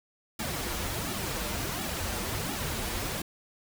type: noise with flanger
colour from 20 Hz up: pink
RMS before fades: -33 dBFS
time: 0.39-3.22 s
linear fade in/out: 5 ms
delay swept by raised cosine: 1.9 to 7.6 ms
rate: 1.4 Hz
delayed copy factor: -0.8
effects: none